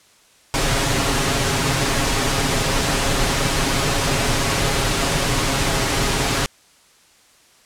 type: noise with comb filter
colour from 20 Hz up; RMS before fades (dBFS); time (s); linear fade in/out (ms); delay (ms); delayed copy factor
pink; -19; 0.54-6.46; 0; 7.3; +0.55
effects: white hiss -53 dBFS RMS until 7.65 s + low-pass 9000 Hz 12 dB/octave